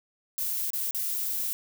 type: noise with dropouts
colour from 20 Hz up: violet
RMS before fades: -30 dBFS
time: 0.38-1.53 s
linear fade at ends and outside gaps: 0 ms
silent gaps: 0.704-0.733 / 0.909-0.947 s
effects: none